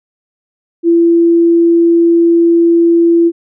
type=tone; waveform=sine; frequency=337.5 Hz; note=E4; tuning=41 cents sharp; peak=-5 dBFS; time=0.83-3.32 s; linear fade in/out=50 ms; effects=none